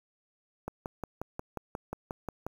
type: click train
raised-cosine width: 1 ms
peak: -21 dBFS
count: 11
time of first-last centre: 0.68-2.466 s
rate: 5.6 Hz
effects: 8-bit